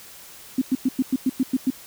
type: tone bursts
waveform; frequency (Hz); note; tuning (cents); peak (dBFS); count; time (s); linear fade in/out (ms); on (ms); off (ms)
sine; 260; C4; -11; -16; 9; 0.58-1.704; 5; 36; 100
effects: white hiss -44 dBFS RMS until 1.86 s